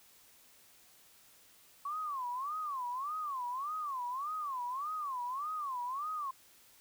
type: tone with vibrato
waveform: sine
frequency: 1105 Hz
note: C#6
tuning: 6 cents flat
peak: -35 dBFS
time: 1.85-6.31 s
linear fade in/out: 5 ms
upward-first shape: sine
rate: 1.7 Hz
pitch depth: 230 cents each way
effects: white hiss -62 dBFS RMS until 6.8 s